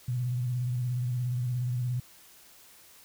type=tone with vibrato; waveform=sine; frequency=123.8 Hz; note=B2; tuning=5 cents sharp; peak=-27 dBFS; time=0.08-2 s; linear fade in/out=5 ms; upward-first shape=square; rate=17 Hz; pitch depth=42 cents each way; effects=white hiss -55 dBFS RMS until 3.04 s